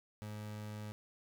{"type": "tone", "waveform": "30% pulse", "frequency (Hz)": 105.9, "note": "G#2", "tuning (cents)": 34, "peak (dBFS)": -40, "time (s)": [0.22, 0.92], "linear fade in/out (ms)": 0, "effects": []}